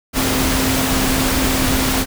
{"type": "tone in noise", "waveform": "sine", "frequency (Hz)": 262.1, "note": "C4", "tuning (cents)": 3, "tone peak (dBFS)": -20, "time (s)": [0.13, 2.06], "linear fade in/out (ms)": 50, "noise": "pink", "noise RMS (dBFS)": -18, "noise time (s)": [0.13, 2.06], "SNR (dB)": -5, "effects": []}